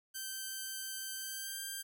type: tone with pitch glide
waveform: 5% pulse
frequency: 1554 to 1583.9 Hz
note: G6 to G6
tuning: -16 to +17 cents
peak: -29 dBFS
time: 0.14-1.83 s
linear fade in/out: 20 ms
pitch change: +33 cents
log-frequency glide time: 1.19-1.61 s
effects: none

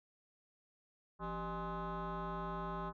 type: tone with frequency modulation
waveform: sine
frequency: 610 Hz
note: D#5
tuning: 34 cents flat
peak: -36 dBFS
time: 1.19-2.93 s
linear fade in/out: 50 ms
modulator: 220 Hz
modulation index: 3
effects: tanh soft clip ceiling -37 dBFS

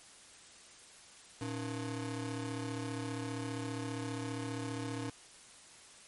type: ring-modulated tone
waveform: 30% pulse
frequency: 196 Hz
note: G3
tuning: in tune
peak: -31 dBFS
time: 1.41-5.1 s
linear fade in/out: 2 ms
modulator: 80.5 Hz
effects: white hiss -56 dBFS RMS until 6.07 s + MP3 48 kbps

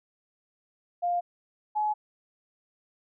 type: tone pair in turn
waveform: sine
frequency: 702 / 848.1 Hz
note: F5 / G#5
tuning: +9 / +36 cents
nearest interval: minor third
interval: 327 cents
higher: second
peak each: -24 dBFS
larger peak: neither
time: 1.02-1.21 / 1.75-1.94 s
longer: neither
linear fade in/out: 20 ms
effects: none

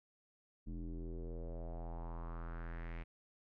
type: tone with low-pass filter sweep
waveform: square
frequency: 41.9 Hz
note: E1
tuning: 29 cents sharp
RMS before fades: -44 dBFS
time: 0.66-3.04 s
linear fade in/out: 20 ms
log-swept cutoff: 250 to 2300 Hz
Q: 3.4
effects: none

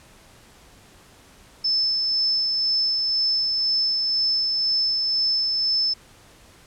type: tone with tremolo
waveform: sine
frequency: 5260 Hz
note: E8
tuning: 5 cents flat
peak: -18 dBFS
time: 1.64-5.94 s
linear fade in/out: 10 ms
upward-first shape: sine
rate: 2 Hz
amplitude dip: 25%
effects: pink hiss -51 dBFS RMS until 6.66 s + low-pass 11000 Hz 12 dB/octave

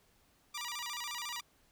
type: tone with vibrato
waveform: 10% pulse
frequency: 1066 Hz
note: C6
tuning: 32 cents sharp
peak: -30 dBFS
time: 0.54-1.41 s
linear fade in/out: 10 ms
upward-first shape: square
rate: 14 Hz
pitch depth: 180 cents each way
effects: pink hiss -69 dBFS RMS until 1.71 s

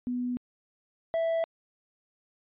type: tone pair in turn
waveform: sine / triangle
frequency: 246.9 / 659.1 Hz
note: B3 / E5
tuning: 0 / 0 cents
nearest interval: octave + perfect fourth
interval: 1700 cents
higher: second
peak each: -28 / -23 dBFS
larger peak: second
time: 0.07-0.37 / 1.14-1.44 s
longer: neither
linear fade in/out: 0 ms
effects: resampled to 8000 Hz

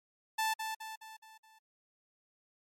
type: tone with echo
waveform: sawtooth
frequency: 880 Hz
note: A5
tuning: in tune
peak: -26 dBFS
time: 0.38-0.54 s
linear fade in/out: 10 ms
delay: 210 ms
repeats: 5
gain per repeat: -6 dB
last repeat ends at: 1.59 s
effects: MP3 64 kbps

